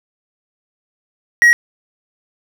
triangle tone, 1900 Hz, A#6, 33 cents sharp, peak -4 dBFS, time 1.42-1.53 s, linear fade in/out 0 ms, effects none

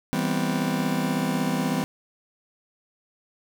40% pulse chord, C major seventh, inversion first, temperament just, 163.52 / 196.22 / 245.3 / 261.6 Hz, E3 / G3 / B3 / C4, -14 / +2 / -12 / 0 cents, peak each -28 dBFS, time 0.13-1.84 s, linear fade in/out 0 ms, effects none

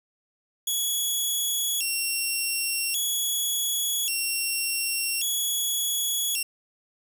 10% pulse tone with vibrato, 3035 Hz, F#7, 43 cents sharp, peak -17 dBFS, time 0.67-6.43 s, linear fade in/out 5 ms, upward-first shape square, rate 0.44 Hz, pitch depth 180 cents each way, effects 8-bit

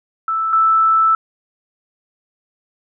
sine tone pair in turn, 1318.5 / 1318.5 Hz, E6 / E6, 0 / 0 cents, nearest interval unison, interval 0 cents, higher neither, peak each -16 / -10 dBFS, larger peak second, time 0.28-0.53 / 0.53-1.15 s, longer second, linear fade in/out 2 ms, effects none

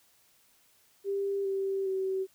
sine tone with pitch steps, 396.5 / 388.8 / 381.2 Hz, G4 / G4 / G4, +20 / -14 / -48 cents, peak -28 dBFS, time 1.04-2.27 s, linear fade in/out 50 ms, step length 410 ms, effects white hiss -65 dBFS RMS until 2.34 s

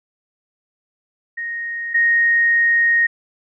sine tone pair in turn, 1864.7 / 1864.7 Hz, A#6 / A#6, 0 / 0 cents, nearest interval unison, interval 0 cents, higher neither, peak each -23 / -12 dBFS, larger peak second, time 1.37-1.94 / 1.94-3.07 s, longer second, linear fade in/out 10 ms, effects none

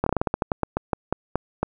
slowing click train, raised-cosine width 1 ms, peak -7 dBFS, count 16, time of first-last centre 0.04-1.63 s, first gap 24 ms, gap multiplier 1.19, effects none

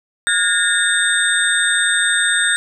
sine tone cluster, 1436 / 1641 / 1813 / 3651 / 8290 Hz, F6 / G#6 / A#6 / A#7 / C9, +48 / -21 / -49 / -37 / -17 cents, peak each -20 dBFS, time 0.27-2.56 s, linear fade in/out 0 ms, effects none

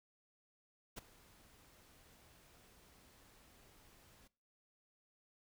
pink noise with ADSR envelope, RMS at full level -45 dBFS, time 0.96-4.28 s, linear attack 20 ms, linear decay 15 ms, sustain -20 dB, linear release 11 ms, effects noise-tail reverb RT60 0.4 s tail -21 dB re dry

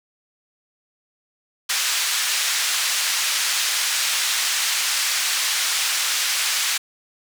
white band-pass noise, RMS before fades -22 dBFS, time 1.69-6.78 s, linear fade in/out 10 ms, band 1400 to 6900 Hz, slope 12 dB/octave, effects none

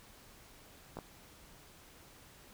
clicks, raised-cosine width 1 ms, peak -28 dBFS, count 2, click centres 0.97 / 0.988 s, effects pink hiss -58 dBFS RMS until 2.53 s

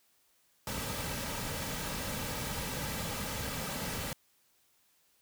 pink noise with comb filter, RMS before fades -37 dBFS, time 0.67-4.13 s, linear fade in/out 2 ms, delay 2.8 ms, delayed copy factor -0.5, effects white hiss -70 dBFS RMS until 5.21 s

